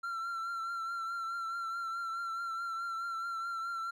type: tone with vibrato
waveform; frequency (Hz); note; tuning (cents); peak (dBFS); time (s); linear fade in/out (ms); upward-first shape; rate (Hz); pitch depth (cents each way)
triangle; 1360; F6; -46; -33; 0.03-3.91; 10; triangle; 4.7; 42
effects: none